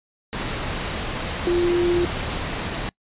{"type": "tone in noise", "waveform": "sine", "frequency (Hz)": 349.2, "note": "F4", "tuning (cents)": 0, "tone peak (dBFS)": -17, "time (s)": [1.47, 2.05], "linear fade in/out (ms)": 0, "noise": "pink", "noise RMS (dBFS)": -27, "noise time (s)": [0.33, 2.89], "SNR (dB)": 7, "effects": ["noise-tail reverb RT60 0.1 s tail -25 dB re dry", "resampled to 8000 Hz"]}